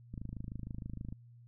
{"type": "click train", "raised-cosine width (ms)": 5, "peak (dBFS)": -29, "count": 27, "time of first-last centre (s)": [0.14, 1.125], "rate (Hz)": 26.4, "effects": ["added 119 Hz sine -54 dBFS peak until 1.47 s"]}